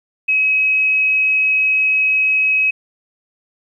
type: tone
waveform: sine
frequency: 2551 Hz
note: D#7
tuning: 43 cents sharp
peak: -12 dBFS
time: 0.28-2.71 s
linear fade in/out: 10 ms
effects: 9-bit